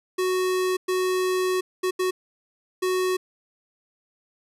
square tone bursts at uneven times, 369.8 Hz, F#4, 1 cent flat, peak -22 dBFS, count 5, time 0.18-0.77 / 0.88-1.61 / 1.83-1.91 / 1.99-2.11 / 2.82-3.17 s, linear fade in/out 10 ms, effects resampled to 32000 Hz

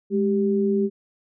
sine tone pair together, 207.7 / 392.1 Hz, G#3 / G4, 0 / 0 cents, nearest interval major seventh, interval 1100 cents, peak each -21 dBFS, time 0.1-0.9 s, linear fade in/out 50 ms, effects none

